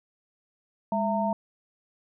sine tone cluster, 205.8 / 666 / 915 Hz, G#3 / E5 / A#5, -16 / +18 / -32 cents, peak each -28 dBFS, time 0.92-1.33 s, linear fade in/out 2 ms, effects none

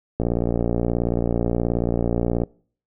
click train, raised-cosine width 2 ms, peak -8 dBFS, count 132, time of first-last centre 0.2-2.435 s, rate 58.6 Hz, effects noise-tail reverb RT60 0.5 s tail -25 dB re dry

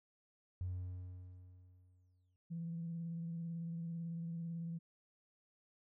triangle tone with exponential decay, 90.9 Hz, F#2, 30 cents flat, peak -33 dBFS, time 0.61-2.36 s, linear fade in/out 0 ms, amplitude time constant 380 ms
sine tone with vibrato, 167.2 Hz, E3, 25 cents sharp, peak -39 dBFS, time 2.5-4.79 s, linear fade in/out 20 ms, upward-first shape triangle, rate 18 Hz, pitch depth 31 cents each way
effects tanh soft clip ceiling -35 dBFS

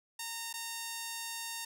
5% pulse tone with dropouts, 920 Hz, A#5, 23 cents flat, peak -26 dBFS, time 0.19-1.65 s, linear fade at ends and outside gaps 5 ms, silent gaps 0.529-0.538 s, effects none

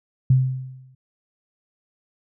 sine tone with exponential decay, 130 Hz, C3, 11 cents flat, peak -10 dBFS, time 0.3-0.95 s, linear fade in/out 5 ms, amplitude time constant 140 ms, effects none

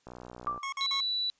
click train, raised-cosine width 1 ms, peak -30 dBFS, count 32, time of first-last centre 0.07-0.577 s, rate 61.1 Hz
sine tone with exponential decay, 1174.7 Hz, D6, in tune, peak -25 dBFS, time 0.47-0.78 s, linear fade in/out 0 ms, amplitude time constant 66 ms
25% pulse tone bursts, 1094 Hz, C#6, 23 cents flat, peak -29 dBFS, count 3, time 0.63-1.004 s, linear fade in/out 2 ms, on 94 ms, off 46 ms
sine tone, 3951 Hz, B7, in tune, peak -28 dBFS, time 0.81-1.3 s, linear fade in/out 0 ms
effects white hiss -70 dBFS RMS until 1.39 s + resampled to 16000 Hz

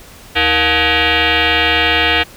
sine tone with frequency modulation, 473.1 Hz, A#4, 26 cents sharp, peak -10 dBFS, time 0.35-2.24 s, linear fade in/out 20 ms, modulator 396 Hz, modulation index 7.7, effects pink hiss -39 dBFS RMS until 2.36 s

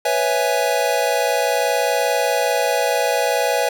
square chord, C# minor seventh, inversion third, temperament equal, 493.9 / 554.4 / 659.3 / 830.6 Hz, B4 / C#5 / E5 / G#5, 0 / 0 / 0 / 0 cents, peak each -23 dBFS, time 0.05-3.69 s, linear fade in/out 5 ms, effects none

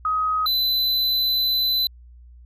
sine / square tone pair in turn, 1261 / 4016 Hz, D#6 / B7, +23 / +28 cents, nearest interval octave + minor sixth, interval 2005 cents, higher second, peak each -19 dBFS, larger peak neither, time 0.05-0.46 / 0.46-1.87 s, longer second, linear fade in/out 2 ms, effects added 60 Hz sine -43 dBFS peak until 2.45 s

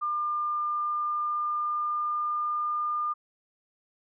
sine tone with pitch glide, 1200 to 1207 Hz, D6 to D6, +37 to +47 cents, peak -26 dBFS, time 0.01-3.14 s, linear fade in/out 20 ms, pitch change +10 cents, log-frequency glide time 0.43-2.8 s, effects none

